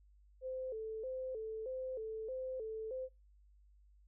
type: tone with vibrato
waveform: sine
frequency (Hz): 477.1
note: A#4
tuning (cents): +40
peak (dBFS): -39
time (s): 0.41-3.09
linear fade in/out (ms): 50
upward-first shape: square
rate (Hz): 1.6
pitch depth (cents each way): 140
effects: noise-tail reverb RT60 0.2 s tail -20 dB re dry + added 50 Hz sine -62 dBFS peak until 4.07 s